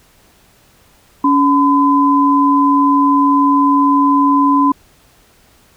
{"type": "tone pair together", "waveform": "sine", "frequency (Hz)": [281.7, 1013], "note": ["C#4", "B5"], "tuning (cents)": [28, 44], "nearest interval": "octave + minor seventh", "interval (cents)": 2216, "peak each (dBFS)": -11, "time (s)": [1.24, 4.72], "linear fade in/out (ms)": 5, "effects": ["pink hiss -50 dBFS RMS until 5.76 s"]}